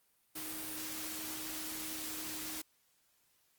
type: tone in noise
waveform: sine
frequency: 313.2 Hz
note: D#4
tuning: 11 cents sharp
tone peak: -48 dBFS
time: 0.35-2.62 s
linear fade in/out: 10 ms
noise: white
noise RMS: -42 dBFS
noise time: 0.35-2.62 s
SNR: -9 dB
effects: white hiss -73 dBFS RMS until 3.58 s + Opus 32 kbps